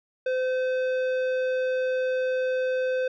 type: tone with tanh clipping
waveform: sine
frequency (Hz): 513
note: C5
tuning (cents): -34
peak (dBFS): -25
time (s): 0.26-3.08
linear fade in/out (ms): 5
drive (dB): 12
effects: none